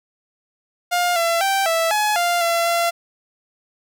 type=tone with pitch steps; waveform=sawtooth; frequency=707 / 674 / 781 / 659 / 845 / 697 / 678 / 683 Hz; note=F5 / E5 / G5 / E5 / G#5 / F5 / E5 / F5; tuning=+21 / +38 / -7 / -1 / +30 / -4 / +49 / -39 cents; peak=-13 dBFS; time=0.91-2.91 s; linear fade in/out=20 ms; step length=250 ms; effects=none